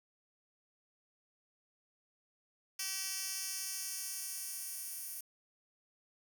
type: tone with high-pass filter sweep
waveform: 10% pulse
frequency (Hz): 383.9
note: G4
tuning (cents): -36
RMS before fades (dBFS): -41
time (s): 2.79-5.21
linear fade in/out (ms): 5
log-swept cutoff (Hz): 4500 to 11000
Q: 0.94
effects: 10-bit